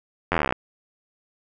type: slowing click train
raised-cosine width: 0.5 ms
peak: -6 dBFS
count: 16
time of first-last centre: 0.32-0.525 s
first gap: 11 ms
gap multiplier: 1.03
effects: none